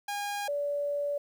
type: tone pair in turn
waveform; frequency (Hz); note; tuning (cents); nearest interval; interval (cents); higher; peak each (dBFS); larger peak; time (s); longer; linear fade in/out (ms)
sawtooth / sine; 815 / 576.3; G#5 / D5; -33 / -33; tritone; 600; first; -28; neither; 0.08-0.48 / 0.48-1.18; second; 5
effects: 10-bit